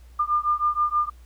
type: beating tone pair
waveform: sine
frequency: 1200 / 1206.3 Hz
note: D6 / D6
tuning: +37 / +46 cents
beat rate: 6.3 Hz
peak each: -23 dBFS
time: 0.19-1.1 s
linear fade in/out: 10 ms
effects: added 60 Hz sine -45 dBFS peak until 1.25 s + pink hiss -60 dBFS RMS until 1.25 s